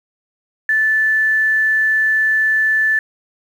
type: tone with quantisation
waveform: sine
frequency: 1752 Hz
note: A6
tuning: 8 cents flat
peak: -12 dBFS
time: 0.69-2.99 s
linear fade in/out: 2 ms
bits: 7
effects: none